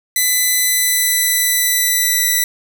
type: tone with pitch glide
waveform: 5% pulse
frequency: 2003 to 1974.3 Hz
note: B6 to B6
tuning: +24 to -1 cents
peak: -3 dBFS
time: 0.16-2.44 s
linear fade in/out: 2 ms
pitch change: -25 cents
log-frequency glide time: 0.56-2.31 s
effects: none